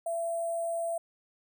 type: tone with sample-and-hold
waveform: sine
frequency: 673 Hz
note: E5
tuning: 36 cents sharp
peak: -29 dBFS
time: 0.06-0.98 s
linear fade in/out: 5 ms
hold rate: 8820 Hz
effects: none